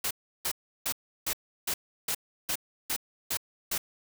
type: noise bursts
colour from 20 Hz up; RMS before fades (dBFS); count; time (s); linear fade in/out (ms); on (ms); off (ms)
white; -30; 10; 0.04-3.78; 5; 68; 340
effects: none